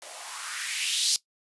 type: noise with band-pass filter sweep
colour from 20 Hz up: violet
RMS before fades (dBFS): -30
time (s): 0.02-1.16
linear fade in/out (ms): 0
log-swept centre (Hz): 540 to 4800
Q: 3
effects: noise-tail reverb RT60 0.1 s tail -18 dB re dry + resampled to 24000 Hz

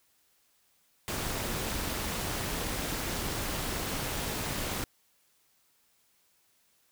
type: noise with amplitude modulation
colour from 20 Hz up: pink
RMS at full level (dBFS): -31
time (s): 1.08-4.84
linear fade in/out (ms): 0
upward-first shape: sine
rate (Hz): 262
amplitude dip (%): 60
effects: white hiss -69 dBFS RMS until 6.91 s

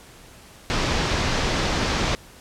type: low-pass noise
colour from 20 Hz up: pink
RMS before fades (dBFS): -23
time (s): 0.7-2.15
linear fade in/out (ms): 0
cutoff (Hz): 6000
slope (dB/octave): 24
effects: pink hiss -47 dBFS RMS until 2.4 s + low-pass 12000 Hz 12 dB/octave

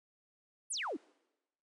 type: exponential sweep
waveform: sine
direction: down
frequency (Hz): 11010 to 246.9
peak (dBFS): -35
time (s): 0.7-0.97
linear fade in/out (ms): 10
effects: noise-tail reverb RT60 1.0 s tail -25 dB re dry

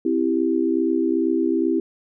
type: chord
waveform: sine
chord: C major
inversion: none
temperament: equal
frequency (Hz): 261.6 / 329.6 / 392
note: C4 / E4 / G4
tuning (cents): 0 / 0 / 0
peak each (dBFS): -23 / -20 / -24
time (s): 0.05-1.8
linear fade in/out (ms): 5
effects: none

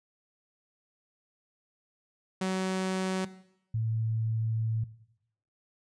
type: tone pair in turn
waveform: sawtooth / sine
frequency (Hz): 187.9 / 111.73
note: F#3 / A2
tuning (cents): +27 / +27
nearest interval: major sixth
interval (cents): 900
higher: first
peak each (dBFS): -24 / -27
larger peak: first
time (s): 2.41-3.25 / 3.74-4.84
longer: second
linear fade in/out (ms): 5
effects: noise-tail reverb RT60 0.8 s tail -17 dB re dry + resampled to 22050 Hz

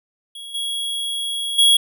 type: tone with level steps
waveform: square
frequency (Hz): 3322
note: G#7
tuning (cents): 0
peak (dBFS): -33 / -23 / -11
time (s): 0.35-1.77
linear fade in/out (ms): 5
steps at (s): 0.54 / 1.58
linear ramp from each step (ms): 10
effects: none

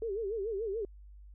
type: tone with vibrato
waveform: sine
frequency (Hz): 421.8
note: G#4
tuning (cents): +27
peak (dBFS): -32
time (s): 0.02-0.85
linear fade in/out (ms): 2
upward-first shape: sine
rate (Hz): 6.9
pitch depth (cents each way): 170
effects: added 50 Hz sine -49 dBFS peak until 1.34 s

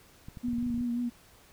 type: clicks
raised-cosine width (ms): 5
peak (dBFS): -30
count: 11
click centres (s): 0.285 / 0.372 / 0.484 / 0.532 / 0.584 / 0.628 / 0.665 / 0.703 / 0.744 / 0.779 / 0.809
type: tone with vibrato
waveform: sine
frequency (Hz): 240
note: B3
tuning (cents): -49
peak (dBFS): -28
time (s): 0.43-1.1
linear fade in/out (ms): 20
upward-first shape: triangle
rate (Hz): 5.6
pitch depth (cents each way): 37
effects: pink hiss -58 dBFS RMS until 1.52 s

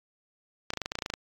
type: clicks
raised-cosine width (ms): 0.2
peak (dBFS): -14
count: 12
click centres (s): 0.704 / 0.736 / 0.773 / 0.817 / 0.859 / 0.919 / 0.954 / 0.988 / 1.022 / 1.061 / 1.101 / 1.138
effects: AAC 64 kbps

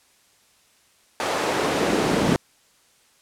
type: noise with high-pass filter sweep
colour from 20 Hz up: brown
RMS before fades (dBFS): -22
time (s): 1.2-2.36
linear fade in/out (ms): 0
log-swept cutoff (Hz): 610 to 210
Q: 0.98
effects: white hiss -59 dBFS RMS until 3.21 s + low-pass 10000 Hz 12 dB/octave

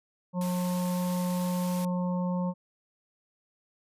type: harmonic tone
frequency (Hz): 179.7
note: F3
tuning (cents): +50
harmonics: 1 / 3 / 5 / 6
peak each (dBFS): -27 / -36 / -39 / -44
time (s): 0.33-2.54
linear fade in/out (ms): 50
type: noise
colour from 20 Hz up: white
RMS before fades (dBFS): -42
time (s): 0.41-1.85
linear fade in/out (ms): 2
effects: resampled to 32000 Hz

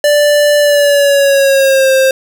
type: tone with pitch glide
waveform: square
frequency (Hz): 587.3 to 529.3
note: D5 to C5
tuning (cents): 0 to +20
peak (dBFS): -7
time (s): 0.04-2.11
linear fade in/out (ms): 2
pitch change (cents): -180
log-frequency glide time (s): 0.59-1.92
effects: 7-bit

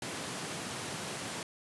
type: high-pass noise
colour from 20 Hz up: pink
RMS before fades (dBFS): -39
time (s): 0.02-1.43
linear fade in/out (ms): 2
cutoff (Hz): 120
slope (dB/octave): 24
effects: resampled to 24000 Hz

